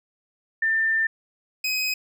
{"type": "tone pair in turn", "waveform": ["sine", "25% pulse"], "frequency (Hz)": [1791, 2521], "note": ["A6", "D#7"], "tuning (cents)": [30, 22], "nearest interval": "tritone", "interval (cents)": 592, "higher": "second", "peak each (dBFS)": -19, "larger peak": "neither", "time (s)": [[0.62, 1.07], [1.64, 1.94]], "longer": "first", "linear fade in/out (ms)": 5, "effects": []}